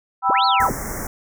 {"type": "chord", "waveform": "sine", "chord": "E minor", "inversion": "first", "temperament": "equal", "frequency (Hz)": [784, 987.8, 1318.5], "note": ["G5", "B5", "E6"], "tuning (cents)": [0, 0, 0], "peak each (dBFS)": -19, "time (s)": [0.22, 0.7], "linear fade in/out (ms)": 50}
{"type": "linear two-way sweep", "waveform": "sine", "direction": "up then down", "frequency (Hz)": [47.69, 4454, 47.69], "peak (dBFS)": -21, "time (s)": [0.29, 0.72], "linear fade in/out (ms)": 10, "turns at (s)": 0.45}
{"type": "band-stop noise", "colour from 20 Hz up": "pink", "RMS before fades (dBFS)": -28, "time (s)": [0.6, 1.07], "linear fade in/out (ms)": 2, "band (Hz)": [2100, 5500], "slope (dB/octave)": 96}
{"effects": []}